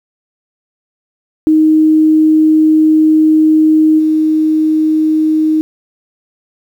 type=tone with level steps; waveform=sine; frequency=312.3 Hz; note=D#4; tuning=7 cents sharp; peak=-5 / -8 dBFS; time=1.47-5.61 s; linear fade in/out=0 ms; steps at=3.98 s; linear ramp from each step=20 ms; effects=7-bit